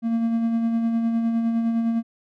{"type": "tone with tremolo", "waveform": "triangle", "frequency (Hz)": 229.4, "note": "A#3", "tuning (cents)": -28, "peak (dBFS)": -16, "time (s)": [0.02, 2.03], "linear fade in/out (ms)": 50, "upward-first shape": "sine", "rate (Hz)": 9.8, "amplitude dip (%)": 35, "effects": []}